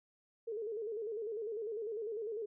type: tone with vibrato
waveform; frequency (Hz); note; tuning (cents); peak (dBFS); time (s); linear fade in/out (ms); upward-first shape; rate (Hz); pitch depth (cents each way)
sine; 436.2; A4; -15; -37; 0.47-2.46; 10; square; 10; 86
effects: none